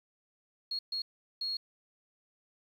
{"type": "tone bursts at uneven times", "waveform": "sine", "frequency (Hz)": 4300, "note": "C8", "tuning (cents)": 47, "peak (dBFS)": -32, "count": 3, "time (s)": [[0.71, 0.79], [0.92, 1.02], [1.41, 1.57]], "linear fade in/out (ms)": 5, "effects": ["10-bit"]}